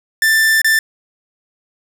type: tone with dropouts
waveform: 45% pulse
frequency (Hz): 1774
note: A6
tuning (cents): +14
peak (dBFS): -10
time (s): 0.22-0.79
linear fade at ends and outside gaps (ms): 2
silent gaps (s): 0.617-0.645
effects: none